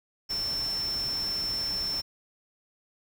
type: tone in noise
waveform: sine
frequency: 5370 Hz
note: E8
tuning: 31 cents sharp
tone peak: -28 dBFS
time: 0.29-2.02 s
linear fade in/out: 20 ms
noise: pink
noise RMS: -41 dBFS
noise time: 0.29-2.02 s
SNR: +10 dB
effects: none